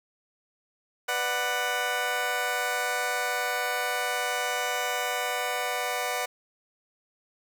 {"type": "chord", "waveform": "15% pulse", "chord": "B minor", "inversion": "none", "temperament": "just", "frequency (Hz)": [493.9, 592.7, 740.8], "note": ["B4", "D5", "F#5"], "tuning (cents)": [0, 16, 2], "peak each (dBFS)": [-26, -27, -23], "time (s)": [1.08, 6.26], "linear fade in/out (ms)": 10, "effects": ["9-bit"]}